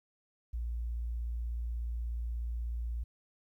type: tone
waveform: sine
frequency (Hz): 58.27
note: A#1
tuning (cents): 0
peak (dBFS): -33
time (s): 0.53-3.04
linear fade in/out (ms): 10
effects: 12-bit